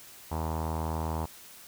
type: tone with low-pass filter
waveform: sawtooth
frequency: 80 Hz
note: D#2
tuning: 49 cents sharp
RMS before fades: -32 dBFS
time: 0.31-1.26 s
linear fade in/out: 10 ms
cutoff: 930 Hz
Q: 4.2
effects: white hiss -50 dBFS RMS until 1.67 s